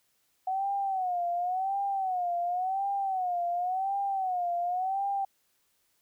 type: tone with vibrato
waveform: sine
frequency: 744 Hz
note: F#5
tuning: 9 cents sharp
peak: -27 dBFS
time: 0.47-5.25 s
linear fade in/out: 5 ms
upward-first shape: sine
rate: 0.92 Hz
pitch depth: 120 cents each way
effects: white hiss -72 dBFS RMS until 6.01 s